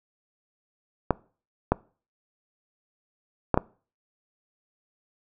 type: clicks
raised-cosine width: 1 ms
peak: -5 dBFS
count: 4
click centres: 1.107 / 1.72 / 3.543 / 3.575 s
effects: noise-tail reverb RT60 0.4 s tail -23 dB re dry